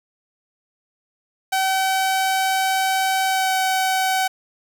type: tone with pitch glide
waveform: sawtooth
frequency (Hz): 764 to 757.8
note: G5 to F#5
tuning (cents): -45 to +41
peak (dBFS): -14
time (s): 1.52-4.28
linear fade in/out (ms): 10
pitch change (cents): -14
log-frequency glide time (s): 3.25-3.54
effects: 7-bit